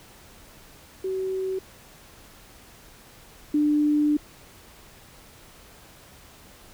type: tone pair in turn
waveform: sine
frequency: 378.6 / 297.4 Hz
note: F#4 / D4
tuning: +40 / +22 cents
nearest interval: major third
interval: 418 cents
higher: first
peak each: -25 / -18 dBFS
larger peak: second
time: 1.04-1.59 / 3.54-4.17 s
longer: second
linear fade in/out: 5 ms
effects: pink hiss -50 dBFS RMS until 6.73 s